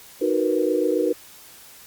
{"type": "chord", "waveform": "sine", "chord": "B major seventh", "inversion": "first", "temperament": "equal", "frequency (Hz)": [311.1, 370, 466.2, 493.9], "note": ["D#4", "F#4", "A#4", "B4"], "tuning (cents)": [0, 0, 0, 0], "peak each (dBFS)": -24, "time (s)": [0.21, 1.13], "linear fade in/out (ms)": 10, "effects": ["white hiss -46 dBFS RMS until 1.86 s", "Opus 48 kbps"]}